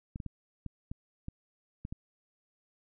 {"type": "clicks", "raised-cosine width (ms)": 5, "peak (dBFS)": -26, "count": 8, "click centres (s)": [0.159, 0.202, 0.263, 0.663, 0.915, 1.284, 1.851, 1.925], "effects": []}